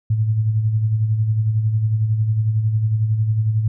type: tone with tremolo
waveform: sine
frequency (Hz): 109.3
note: A2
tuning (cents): -11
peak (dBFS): -13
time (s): 0.1-3.68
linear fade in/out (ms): 5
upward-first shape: sine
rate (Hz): 11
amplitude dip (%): 50
effects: none